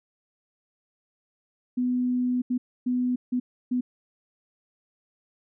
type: tone bursts at uneven times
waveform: sine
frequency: 249 Hz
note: B3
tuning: 14 cents sharp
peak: -22 dBFS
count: 5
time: 1.77-2.42 / 2.5-2.58 / 2.86-3.16 / 3.32-3.4 / 3.71-3.81 s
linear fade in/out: 10 ms
effects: none